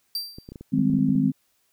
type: tone with exponential decay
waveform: 45% pulse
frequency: 4699 Hz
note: D8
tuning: in tune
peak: -23 dBFS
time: 0.15-0.52 s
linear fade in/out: 2 ms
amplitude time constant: 79 ms
type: clicks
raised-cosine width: 3 ms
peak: -26 dBFS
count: 11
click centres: 0.385 / 0.489 / 0.52 / 0.558 / 0.61 / 0.789 / 0.9 / 0.94 / 0.989 / 1.092 / 1.154 s
type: chord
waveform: sine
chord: Ab major seventh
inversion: second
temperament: just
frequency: 155.74 / 194.67 / 207.7 / 259.6 Hz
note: Eb3 / G3 / Ab3 / C4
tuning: +2 / -12 / 0 / -13 cents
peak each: -25 / -27 / -24 / -21 dBFS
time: 0.72-1.32 s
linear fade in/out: 20 ms
effects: white hiss -68 dBFS RMS until 1.72 s